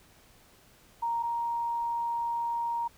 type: tone pair in turn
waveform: sine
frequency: 932.3 / 936.6 Hz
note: A#5 / A#5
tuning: 0 / +8 cents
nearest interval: unison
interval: 8 cents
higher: second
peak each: -27 / -28 dBFS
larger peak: first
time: 1.02-1.23 / 1.23-2.88 s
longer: second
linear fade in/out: 10 ms
effects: pink hiss -59 dBFS RMS until 2.97 s